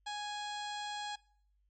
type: harmonic tone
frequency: 830.6 Hz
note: G#5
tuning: in tune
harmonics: 1 / 2 / 3 / 4 / 5 / 6 / 7 / 8 / 9 / 10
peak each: -40 / -46 / -53 / -46 / -48 / -55 / -59 / -62 / -54 / -63 dBFS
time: 0.06-1.16 s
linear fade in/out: 10 ms
effects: noise-tail reverb RT60 0.6 s tail -22 dB re dry + added 50 Hz sine -70 dBFS peak until 1.69 s